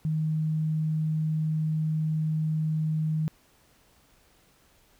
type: tone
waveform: sine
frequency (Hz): 156.4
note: D#3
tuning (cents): +9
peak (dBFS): -24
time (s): 0.05-3.28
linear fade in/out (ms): 0
effects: pink hiss -62 dBFS RMS until 4.99 s